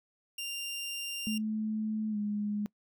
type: tone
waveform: sawtooth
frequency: 2788 Hz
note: F7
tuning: 4 cents flat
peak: -32 dBFS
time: 0.38-1.38 s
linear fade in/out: 5 ms
type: tone with pitch glide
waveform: sine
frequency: 216.4 to 207.7 Hz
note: A3 to G#3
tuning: -29 to 0 cents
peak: -30 dBFS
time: 1.27-2.66 s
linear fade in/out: 0 ms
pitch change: -71 cents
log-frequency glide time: 2.1-2.17 s
effects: noise-tail reverb RT60 0.1 s tail -23 dB re dry